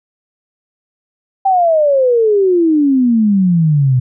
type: exponential sweep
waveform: sine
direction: down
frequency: 789 to 123.47 Hz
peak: -8 dBFS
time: 1.45-4 s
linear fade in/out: 10 ms
effects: none